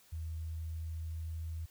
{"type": "tone with pitch glide", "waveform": "sine", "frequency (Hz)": [80.5, 81.25], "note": ["E2", "E2"], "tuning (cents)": [-41, -24], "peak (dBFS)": -37, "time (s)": [0.12, 1.66], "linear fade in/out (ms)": 10, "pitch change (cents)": 17, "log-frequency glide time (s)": [0.41, 1.55], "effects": ["white hiss -64 dBFS RMS until 1.7 s"]}